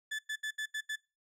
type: tone bursts at uneven times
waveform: 35% pulse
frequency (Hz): 1737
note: A6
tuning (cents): -23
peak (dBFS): -32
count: 6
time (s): 0.11-0.19 / 0.29-0.36 / 0.43-0.51 / 0.58-0.66 / 0.74-0.81 / 0.89-0.96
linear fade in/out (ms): 10
effects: noise-tail reverb RT60 0.3 s tail -23 dB re dry + low-pass 9000 Hz 12 dB/octave